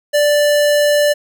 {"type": "tone", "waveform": "square", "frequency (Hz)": 587.3, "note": "D5", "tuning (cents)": 0, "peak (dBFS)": -11, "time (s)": [0.13, 1.14], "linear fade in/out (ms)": 20, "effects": []}